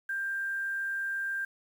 sine tone with quantisation, 1587 Hz, G6, 21 cents sharp, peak -30 dBFS, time 0.09-1.45 s, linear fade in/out 5 ms, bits 9, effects none

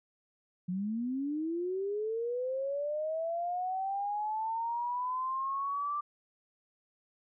sine linear sweep, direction up, 174.61 to 1181 Hz, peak -31 dBFS, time 0.68-6.01 s, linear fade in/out 10 ms, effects none

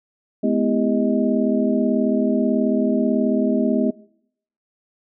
sine tone cluster, 213.3 / 251.7 / 326.8 / 400.1 / 626 Hz, G#3 / B3 / E4 / G4 / D#5, +46 / +33 / -15 / +35 / +10 cents, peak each -21 / -20 / -26 / -25 / -25 dBFS, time 0.43-3.91 s, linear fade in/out 10 ms, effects noise-tail reverb RT60 0.7 s tail -22 dB re dry

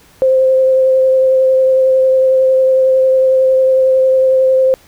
sine tone with vibrato, 523.3 Hz, C5, in tune, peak -7 dBFS, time 0.22-4.74 s, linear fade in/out 0 ms, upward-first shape triangle, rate 11 Hz, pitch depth 14 cents each way, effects pink hiss -46 dBFS RMS until 4.87 s

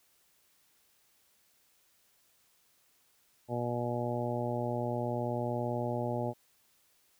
harmonic tone, 120.6 Hz, B2, 41 cents flat, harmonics 1 / 2 / 3 / 4 / 5 / 6 / 7, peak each -36 / -38 / -39 / -40 / -37 / -43 / -40 dBFS, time 3.48-6.34 s, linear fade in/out 50 ms, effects white hiss -69 dBFS RMS until 7.19 s

